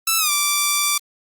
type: tone with pitch glide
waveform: 5% pulse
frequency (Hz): 1320 to 1169.2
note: E6 to D6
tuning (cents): +2 to -8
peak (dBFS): -5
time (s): 0.07-0.98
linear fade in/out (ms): 5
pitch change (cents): -210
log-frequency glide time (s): 0.18-0.31
effects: Opus 24 kbps